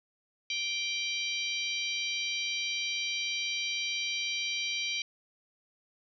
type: harmonic tone with a mistuned harmonic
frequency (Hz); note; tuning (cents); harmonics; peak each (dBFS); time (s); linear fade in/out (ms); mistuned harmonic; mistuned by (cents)
784; G5; 0; 3 / 4 / 5 / 6 / 7; -34 / -36 / -38 / -40 / -41; 0.5-5.02; 2; 7; +82
effects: none